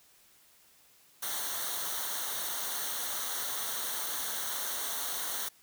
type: noise with comb filter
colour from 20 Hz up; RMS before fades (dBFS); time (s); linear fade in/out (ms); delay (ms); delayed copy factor
white; -35; 1.22-5.49; 10; 0.4; -0.75
effects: white hiss -62 dBFS RMS until 5.62 s